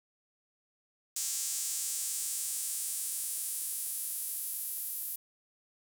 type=tone with high-pass filter sweep; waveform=square; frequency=123.47 Hz; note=B2; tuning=in tune; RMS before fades=-36 dBFS; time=1.16-5.16 s; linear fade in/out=5 ms; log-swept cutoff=7200 to 12000 Hz; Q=2.1; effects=none